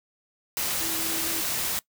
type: tone in noise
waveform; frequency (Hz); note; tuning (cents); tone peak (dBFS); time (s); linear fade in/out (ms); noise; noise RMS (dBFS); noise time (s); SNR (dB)
sine; 326.7; E4; -15; -37; 0.81-1.41; 0; white; -28; 0.57-1.79; -12
effects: noise-tail reverb RT60 0.1 s tail -21 dB re dry